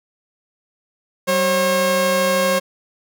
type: tone pair together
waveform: sawtooth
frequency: 190.92 / 540 Hz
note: G3 / C#5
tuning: -45 / -45 cents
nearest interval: octave + tritone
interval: 1800 cents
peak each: -19 / -12 dBFS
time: 1.27-2.6 s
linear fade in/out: 20 ms
effects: none